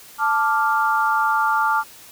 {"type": "chord", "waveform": "sine", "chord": "D minor", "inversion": "second", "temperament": "equal", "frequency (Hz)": [880, 1174.7, 1396.9], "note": ["A5", "D6", "F6"], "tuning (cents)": [0, 0, 0], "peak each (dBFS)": [-20, -21, -21], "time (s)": [0.18, 1.84], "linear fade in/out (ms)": 50, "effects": ["white hiss -44 dBFS RMS until 2.11 s"]}